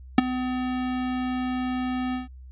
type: tone with ADSR envelope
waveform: square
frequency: 253.5 Hz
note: B3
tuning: 45 cents sharp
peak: -9 dBFS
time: 0.18-2.28 s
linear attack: 4 ms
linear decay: 15 ms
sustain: -17 dB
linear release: 140 ms
effects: added 64 Hz sine -41 dBFS peak until 2.51 s + resampled to 8000 Hz